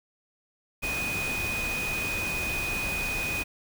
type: tone in noise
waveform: sine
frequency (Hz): 2489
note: D#7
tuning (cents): 0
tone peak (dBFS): -29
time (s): 0.82-3.44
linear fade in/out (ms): 20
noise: pink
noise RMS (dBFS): -34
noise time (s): 0.82-3.44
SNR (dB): +2
effects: none